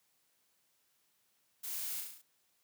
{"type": "noise with echo", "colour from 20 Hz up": "blue", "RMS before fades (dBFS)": -42, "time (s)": [1.63, 2.01], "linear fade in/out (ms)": 10, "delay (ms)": 35, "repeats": 6, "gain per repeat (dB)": -3, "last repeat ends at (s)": 2.22, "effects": ["white hiss -75 dBFS RMS until 2.63 s", "high-pass 80 Hz 12 dB/octave"]}